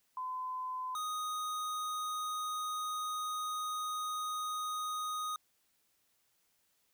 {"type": "tone pair in turn", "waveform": ["sine", "square"], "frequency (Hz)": [1019, 1244.3], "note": ["C6", "D#6"], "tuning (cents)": [-46, 0], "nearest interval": "minor third", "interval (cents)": 346, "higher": "second", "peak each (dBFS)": [-36, -36], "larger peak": "neither", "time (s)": [[0.17, 0.95], [0.95, 5.36]], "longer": "second", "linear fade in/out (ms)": 2, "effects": ["white hiss -75 dBFS RMS until 6.93 s"]}